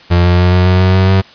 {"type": "tone with pitch steps", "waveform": "35% pulse", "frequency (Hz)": [87.31, 88.43, 89.56, 90.7, 91.86, 93.04, 94.23, 95.43], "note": ["F2", "F2", "F2", "F#2", "F#2", "F#2", "F#2", "G2"], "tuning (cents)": [0, 22, 44, -34, -12, 10, 32, -46], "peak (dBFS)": -5, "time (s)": [0.1, 1.22], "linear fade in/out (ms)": 20, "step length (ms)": 140, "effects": ["white hiss -39 dBFS RMS until 1.34 s", "resampled to 11025 Hz"]}